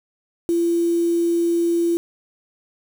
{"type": "tone with quantisation", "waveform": "sine", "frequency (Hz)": 340, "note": "F4", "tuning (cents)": -46, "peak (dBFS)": -16, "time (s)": [0.49, 1.97], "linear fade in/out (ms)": 0, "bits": 6, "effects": []}